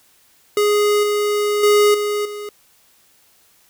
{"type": "tone with level steps", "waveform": "square", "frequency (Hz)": 415.3, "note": "G#4", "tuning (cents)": 0, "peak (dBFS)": [-14, -17, -11, -19, -28], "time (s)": [0.57, 2.49], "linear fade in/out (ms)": 2, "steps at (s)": [1.03, 1.63, 1.94, 2.25], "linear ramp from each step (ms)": 5, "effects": ["white hiss -55 dBFS RMS until 3.69 s"]}